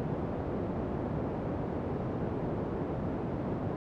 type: band-pass noise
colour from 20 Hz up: pink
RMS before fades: -34 dBFS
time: 0-3.76 s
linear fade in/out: 0 ms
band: 100 to 610 Hz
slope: 12 dB/octave
effects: none